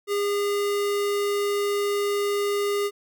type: tone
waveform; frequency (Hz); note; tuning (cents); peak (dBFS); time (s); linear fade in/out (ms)
square; 406.8; G#4; -36; -23; 0.07-2.91; 50
effects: none